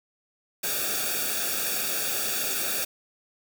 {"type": "noise with comb filter", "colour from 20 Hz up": "white", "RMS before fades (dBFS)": -28, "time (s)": [0.63, 2.85], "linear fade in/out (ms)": 10, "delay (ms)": 0.98, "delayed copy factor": -0.9, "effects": []}